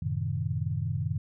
sine chord, F# diminished seventh, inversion none, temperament equal with one note detuned, 92.5 / 110.77 / 130.81 / 155.56 Hz, F#2 / A2 / C3 / Eb3, 0 / +12 / 0 / 0 cents, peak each -33 dBFS, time 0.02-1.18 s, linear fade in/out 5 ms, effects none

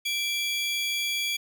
35% pulse tone pair together, 2349 / 3352 Hz, D7 / G#7, 0 / +15 cents, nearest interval tritone, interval 615 cents, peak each -27 dBFS, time 0.05-1.37 s, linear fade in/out 10 ms, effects none

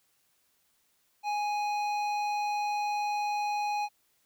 triangle tone with hard clipping, 830.6 Hz, G#5, in tune, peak -30 dBFS, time 1.23-3.89 s, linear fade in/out 50 ms, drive 15 dB, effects white hiss -71 dBFS RMS until 4.25 s

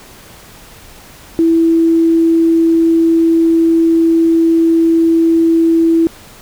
sine tone, 329.6 Hz, E4, in tune, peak -7 dBFS, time 1.39-6.07 s, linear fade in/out 0 ms, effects pink hiss -38 dBFS RMS until 6.41 s

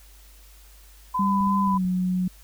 sine tone with vibrato, 1006 Hz, B5, 32 cents sharp, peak -22 dBFS, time 1.14-1.78 s, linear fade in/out 10 ms, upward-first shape triangle, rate 3 Hz, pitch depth 18 cents each way
sine tone with pitch glide, 196 to 182.87 Hz, G3 to F#3, 0 to -20 cents, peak -21 dBFS, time 1.19-2.28 s, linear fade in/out 5 ms, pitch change -120 cents, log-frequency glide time 1.64-1.85 s
clicks, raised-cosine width 5 ms, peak -29 dBFS, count 5, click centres 1.408 / 1.472 / 1.675 / 1.743 / 1.85 s
effects added 50 Hz sine -48 dBFS peak until 2.43 s + white hiss -54 dBFS RMS until 2.43 s

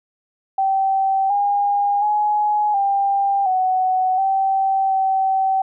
sine tone with pitch steps, 774 / 811 / 839 / 794 / 746 / 774 / 768 Hz, G5 / G#5 / G#5 / G5 / F#5 / G5 / G5, -22 / -41 / +17 / +22 / +14 / -22 / -36 cents, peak -15 dBFS, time 0.58-5.62 s, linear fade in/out 5 ms, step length 720 ms, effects none

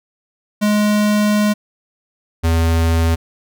square tone pair in turn, 209.3 / 82.42 Hz, G#3 / E2, +14 / 0 cents, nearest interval octave + major third, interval 1614 cents, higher first, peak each -13 dBFS, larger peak neither, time 0.61-1.54 / 2.43-3.16 s, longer first, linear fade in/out 20 ms, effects none

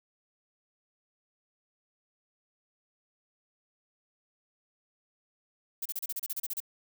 violet noise bursts, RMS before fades -34 dBFS, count 12, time 5.82-6.603 s, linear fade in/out 5 ms, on 35 ms, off 33 ms, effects none

